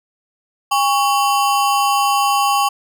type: ring-modulated tone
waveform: square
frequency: 962 Hz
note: B5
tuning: 46 cents flat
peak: -11 dBFS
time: 0.71-2.69 s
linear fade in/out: 10 ms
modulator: 150 Hz
effects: none

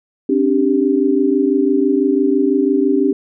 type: chord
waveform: sine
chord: C suspended second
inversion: none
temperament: equal with one note detuned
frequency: 267.7 / 293.7 / 392 Hz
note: C4 / D4 / G4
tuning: +40 / 0 / 0 cents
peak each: -16 dBFS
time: 0.29-3.13 s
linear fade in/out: 5 ms
effects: none

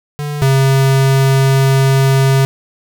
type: tone pair in turn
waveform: square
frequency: 146.83 / 134.88 Hz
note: D3 / C#3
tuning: 0 / -47 cents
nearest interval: minor second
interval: 147 cents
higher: first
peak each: -19 / -9 dBFS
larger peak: second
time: 0.19-0.42 / 0.42-2.45 s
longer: second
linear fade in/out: 0 ms
effects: none

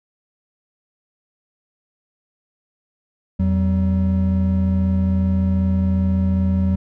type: tone pair together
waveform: triangle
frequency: 84.64 / 190 Hz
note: E2 / F#3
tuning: +46 / +46 cents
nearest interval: octave + major second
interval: 1400 cents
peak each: -16 dBFS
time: 3.39-6.76 s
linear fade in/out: 10 ms
effects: none

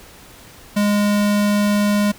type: tone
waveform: square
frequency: 206 Hz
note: G#3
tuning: 14 cents flat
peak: -15 dBFS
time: 0.76-2.12 s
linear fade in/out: 10 ms
effects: pink hiss -43 dBFS RMS until 2.18 s

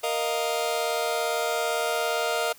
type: chord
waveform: sawtooth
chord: Bb suspended fourth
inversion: none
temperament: just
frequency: 466.2 / 621.6 / 699.2 Hz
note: Bb4 / Eb5 / F5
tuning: 0 / -2 / +2 cents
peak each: -25 dBFS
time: 0.03-2.53 s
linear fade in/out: 10 ms
effects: white hiss -52 dBFS RMS until 2.58 s

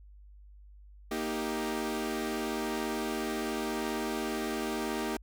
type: chord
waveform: sawtooth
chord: Eb major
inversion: second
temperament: equal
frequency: 233.1 / 311.1 / 392 Hz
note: Bb3 / Eb4 / G4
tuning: 0 / 0 / 0 cents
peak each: -32 dBFS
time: 1.11-5.17 s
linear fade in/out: 5 ms
effects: added 50 Hz sine -50 dBFS peak until 5.22 s

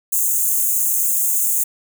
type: high-pass noise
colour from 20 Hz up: white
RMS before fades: -18 dBFS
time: 0.12-1.64 s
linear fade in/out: 10 ms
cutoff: 6400 Hz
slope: 96 dB/octave
effects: none

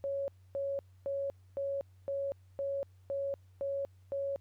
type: tone bursts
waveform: sine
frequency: 554.4 Hz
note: C#5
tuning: in tune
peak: -32 dBFS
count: 9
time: 0.04-4.36 s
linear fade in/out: 0 ms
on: 240 ms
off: 270 ms
effects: added 93 Hz sine -57 dBFS peak until 4.4 s + pink hiss -75 dBFS RMS until 4.4 s

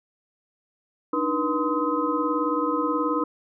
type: tone cluster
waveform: sine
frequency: 295.1 / 313.7 / 486.1 / 1032 / 1266 Hz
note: D4 / D#4 / B4 / C6 / D#6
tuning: +8 / +14 / -28 / -24 / +30 cents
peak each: -28 dBFS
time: 1.13-3.24 s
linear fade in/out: 5 ms
effects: none

